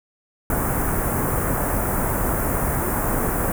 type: band-stop noise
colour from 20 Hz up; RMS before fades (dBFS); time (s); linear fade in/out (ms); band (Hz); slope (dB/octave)
pink; -22; 0.5-3.52; 2; 1600 to 9700; 24
effects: none